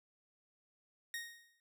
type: tone with exponential decay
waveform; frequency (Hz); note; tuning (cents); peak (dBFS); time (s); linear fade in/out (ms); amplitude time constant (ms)
sawtooth; 1864.7; A#6; 0; -34; 1.14-1.6; 1; 100
effects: none